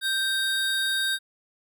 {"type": "tone pair together", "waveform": "square", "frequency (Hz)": [1568, 3729], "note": ["G6", "A#7"], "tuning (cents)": [0, 0], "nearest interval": "octave + minor third", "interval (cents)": 1500, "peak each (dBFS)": -27, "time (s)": [0.01, 1.19], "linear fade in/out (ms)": 50, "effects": []}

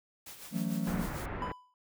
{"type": "noise with tremolo", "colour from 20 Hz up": "white", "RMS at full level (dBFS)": -46, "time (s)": [0.26, 1.26], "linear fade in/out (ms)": 5, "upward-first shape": "sine", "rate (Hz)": 6.7, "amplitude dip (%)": 55}
{"type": "chord", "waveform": "triangle", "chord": "F# minor seventh", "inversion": "third", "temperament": "just", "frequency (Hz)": [166.5, 185, 222, 277.5], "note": ["E3", "F#3", "A3", "C#4"], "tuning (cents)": [18, 0, 16, 2], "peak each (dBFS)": [-34, -33, -33, -39], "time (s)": [0.51, 1.07], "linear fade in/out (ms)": 50}
{"type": "low-pass noise", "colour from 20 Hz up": "pink", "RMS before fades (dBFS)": -38, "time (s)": [0.87, 1.52], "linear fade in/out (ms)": 0, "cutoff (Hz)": 2000, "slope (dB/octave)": 24}
{"type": "tone with exponential decay", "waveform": "triangle", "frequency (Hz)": 997, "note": "B5", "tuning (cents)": 16, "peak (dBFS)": -30, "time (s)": [1.42, 1.74], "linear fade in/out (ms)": 1, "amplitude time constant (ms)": 69}
{"effects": []}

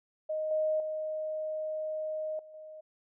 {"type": "tone with level steps", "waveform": "sine", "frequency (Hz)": 622, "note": "D#5", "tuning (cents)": -1, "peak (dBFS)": [-30, -26, -32, -48, -44], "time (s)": [0.29, 2.81], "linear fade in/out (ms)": 10, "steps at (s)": [0.51, 0.8, 2.39, 2.54], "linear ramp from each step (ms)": 2, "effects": []}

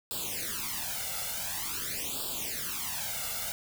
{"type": "noise with flanger", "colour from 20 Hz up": "white", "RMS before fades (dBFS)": -35, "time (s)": [0.11, 3.52], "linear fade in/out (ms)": 0, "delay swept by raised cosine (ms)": [0.24, 1.44], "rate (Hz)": 0.47, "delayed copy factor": 1, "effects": []}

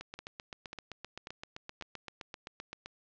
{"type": "two click trains", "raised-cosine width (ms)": 0.2, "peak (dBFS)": [-24, -24], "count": [23, 4], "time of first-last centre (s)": [[0.01, 2.86], [0.19, 1.812]], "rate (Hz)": [7.72, 1.85], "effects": ["low-pass 5000 Hz 12 dB/octave"]}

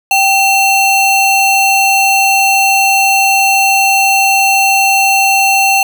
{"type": "ring-modulated tone", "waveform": "square", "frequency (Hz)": 1747, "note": "A6", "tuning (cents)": -13, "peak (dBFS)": -5, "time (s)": [0.11, 5.83], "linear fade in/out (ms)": 2, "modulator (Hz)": 966, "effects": []}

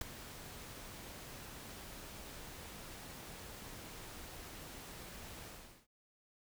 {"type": "noise with ADSR envelope", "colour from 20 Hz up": "pink", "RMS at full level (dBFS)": -36, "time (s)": [0.01, 5.87], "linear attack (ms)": 4, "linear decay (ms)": 9, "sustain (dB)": -14, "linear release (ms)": 420, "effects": []}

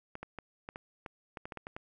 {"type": "clicks", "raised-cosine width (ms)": 0.5, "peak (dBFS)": -26, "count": 12, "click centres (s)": [0.154, 0.23, 0.387, 0.689, 0.759, 1.062, 1.372, 1.455, 1.522, 1.573, 1.669, 1.765], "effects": []}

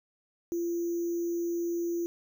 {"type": "tone with sample-and-hold", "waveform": "sine", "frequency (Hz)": 342.3, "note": "F4", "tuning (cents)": -35, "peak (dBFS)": -28, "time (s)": [0.52, 2.06], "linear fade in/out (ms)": 0, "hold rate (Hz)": 6300, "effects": []}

